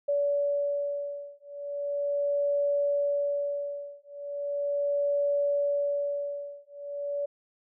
sine beating tone pair, 572 / 572.38 Hz, D5 / D5, -46 / -45 cents, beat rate 0.38 Hz, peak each -29 dBFS, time 0.08-7.26 s, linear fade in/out 10 ms, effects none

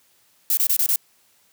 violet noise bursts, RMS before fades -19 dBFS, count 5, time 0.5-0.96 s, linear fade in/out 2 ms, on 72 ms, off 25 ms, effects white hiss -60 dBFS RMS until 1.52 s + high-pass 80 Hz 12 dB/octave

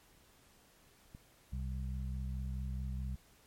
click, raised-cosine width 5 ms, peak -37 dBFS, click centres 1.149 s
harmonic tone, 64.7 Hz, C2, 19 cents flat, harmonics 1 / 2 / 3, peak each -37 / -43 / -47 dBFS, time 1.52-3.16 s, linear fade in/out 10 ms
effects pink hiss -65 dBFS RMS until 3.46 s + MP3 64 kbps

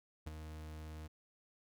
40% pulse tone with ADSR envelope, 77.78 Hz, D#2, in tune, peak -38 dBFS, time 0.26-1.08 s, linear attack 12 ms, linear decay 20 ms, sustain -7 dB, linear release 18 ms, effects none

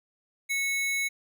square tone pair together, 2200 / 3916 Hz, C#7 / B7, -14 / -15 cents, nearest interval minor seventh, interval 999 cents, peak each -27 / -38 dBFS, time 0.49-1.09 s, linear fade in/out 20 ms, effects none

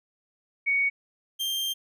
sine / 40% pulse tone pair in turn, 2234 / 3172 Hz, C#7 / G7, +13 / +20 cents, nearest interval tritone, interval 607 cents, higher second, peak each -21 / -26 dBFS, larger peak first, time 0.66-0.9 / 1.39-1.74 s, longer second, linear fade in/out 20 ms, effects none

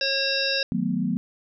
harmonic tone, 544 Hz, C#5, 33 cents flat, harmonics 1 / 3 / 5 / 7 / 9 / 10, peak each -29 / -29 / -29 / -29 / -29 / -29 dBFS, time 0.01-0.63 s, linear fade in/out 2 ms
sine chord, B dominant seventh, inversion first, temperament equal with one note detuned, 155.56 / 183.93 / 220 / 246.9 Hz, D#3 / F#3 / A3 / B3, 0 / -10 / 0 / 0 cents, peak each -32 / -26 / -28 / -27 dBFS, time 0.72-1.17 s, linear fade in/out 0 ms
effects none

